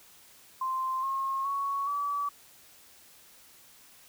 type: tone with pitch steps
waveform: sine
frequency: 1045 / 1078.1 / 1112.3 / 1147.5 Hz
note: C6 / C#6 / C#6 / D6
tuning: -2 / -49 / +6 / -40 cents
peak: -28 dBFS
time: 0.61-2.29 s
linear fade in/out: 5 ms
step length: 420 ms
effects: white hiss -56 dBFS RMS until 4.08 s